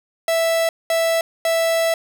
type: tone bursts at uneven times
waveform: 45% pulse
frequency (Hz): 659.3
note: E5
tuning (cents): 0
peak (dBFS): -16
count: 3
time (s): 0.28-0.69 / 0.9-1.21 / 1.45-1.94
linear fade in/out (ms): 2
effects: none